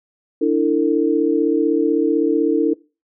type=chord; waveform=sine; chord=D suspended second; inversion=none; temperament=equal with one note detuned; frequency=293.7 / 329.6 / 451.1 Hz; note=D4 / E4 / A4; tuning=0 / 0 / +43 cents; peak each=-18 dBFS; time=0.41-2.74 s; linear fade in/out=10 ms; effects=noise-tail reverb RT60 0.3 s tail -21 dB re dry